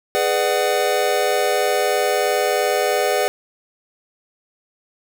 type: chord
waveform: square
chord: G# half-diminished seventh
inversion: none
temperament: just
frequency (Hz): 415.3 / 498.4 / 598 / 747.5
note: G#4 / B4 / D5 / F#5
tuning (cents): 0 / +16 / +31 / +17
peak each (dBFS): -23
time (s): 0.15-3.28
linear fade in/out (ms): 0
effects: none